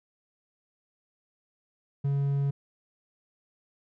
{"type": "tone", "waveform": "triangle", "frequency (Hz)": 140, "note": "C#3", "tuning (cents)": 18, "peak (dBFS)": -22, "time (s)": [2.04, 2.51], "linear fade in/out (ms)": 10, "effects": []}